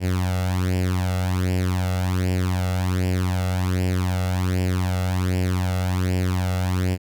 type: tone with flanger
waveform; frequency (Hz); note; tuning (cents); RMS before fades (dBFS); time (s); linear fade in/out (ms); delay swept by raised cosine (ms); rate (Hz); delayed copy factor
sawtooth; 91.7; F#2; -15; -22; 0-6.98; 50; 0.39 to 1.49; 1.3; +0.75
effects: none